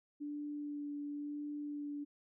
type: tone with vibrato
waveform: sine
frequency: 291.9 Hz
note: D4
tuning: 10 cents flat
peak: -39 dBFS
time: 0.2-2.05 s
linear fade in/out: 20 ms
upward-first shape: sine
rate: 0.96 Hz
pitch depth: 12 cents each way
effects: none